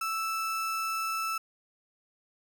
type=tone; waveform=35% pulse; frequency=1318.5 Hz; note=E6; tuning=in tune; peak=-28 dBFS; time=0.01-1.38 s; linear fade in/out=5 ms; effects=none